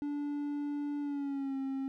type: tone with pitch glide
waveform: triangle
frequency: 290.1 to 269.1 Hz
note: D4 to C4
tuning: -21 to +49 cents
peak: -31 dBFS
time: 0.02-1.88 s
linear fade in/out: 0 ms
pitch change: -130 cents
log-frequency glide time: 1-1.57 s
effects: none